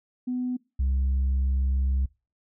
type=tone pair in turn; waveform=sine; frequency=250 / 66.22 Hz; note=B3 / C2; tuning=+21 / +21 cents; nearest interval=octave + major seventh; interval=2300 cents; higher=first; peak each=-25 / -19 dBFS; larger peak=second; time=0.27-0.57 / 0.79-2.06 s; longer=second; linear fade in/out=10 ms; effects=noise-tail reverb RT60 0.3 s tail -24 dB re dry + tanh soft clip ceiling -20 dBFS